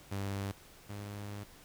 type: tone pair in turn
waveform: sawtooth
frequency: 98.9 / 102.45 Hz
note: G2 / G#2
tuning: +16 / -23 cents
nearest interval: minor second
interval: 61 cents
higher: second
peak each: -31 / -37 dBFS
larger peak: first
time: 0.11-0.52 / 0.89-1.44 s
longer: second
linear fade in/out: 10 ms
effects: pink hiss -57 dBFS RMS until 1.64 s